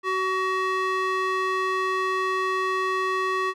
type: tone with band-pass filter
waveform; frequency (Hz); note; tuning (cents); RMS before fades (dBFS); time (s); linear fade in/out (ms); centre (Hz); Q
square; 376.3; F#4; +29; -25; 0.03-3.54; 50; 1400; 1.4
effects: none